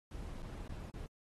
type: noise with dropouts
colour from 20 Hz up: brown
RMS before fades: -45 dBFS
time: 0.11-1.06 s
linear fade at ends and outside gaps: 1 ms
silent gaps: 0.421-0.428 / 0.678-0.693 / 0.9-0.939 s
effects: AAC 32 kbps